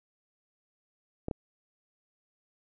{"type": "clicks", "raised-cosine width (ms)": 2, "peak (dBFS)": -19, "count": 2, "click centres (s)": [1.284, 1.312], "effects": []}